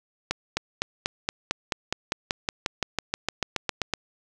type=accelerating click train; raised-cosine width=0.2 ms; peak=-7 dBFS; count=21; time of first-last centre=0.31-3.937 s; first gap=260 ms; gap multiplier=0.96; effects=none